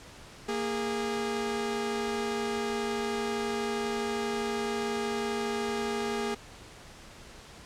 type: tone pair together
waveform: sawtooth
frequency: 231.6 / 410.8 Hz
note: A#3 / G#4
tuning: -11 / -19 cents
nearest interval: minor seventh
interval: 992 cents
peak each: -30 / -27 dBFS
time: 0.48-6.35 s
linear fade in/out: 10 ms
effects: pink hiss -49 dBFS RMS until 7.65 s + low-pass 8000 Hz 12 dB/octave